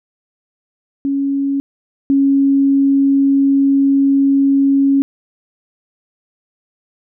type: tone pair in turn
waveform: sine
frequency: 277.2 / 275.6 Hz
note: C#4 / C#4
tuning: 0 / -10 cents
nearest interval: unison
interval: 10 cents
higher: first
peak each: -14 / -9 dBFS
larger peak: second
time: 1.05-1.6 / 2.1-5.02 s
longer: second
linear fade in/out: 0 ms
effects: none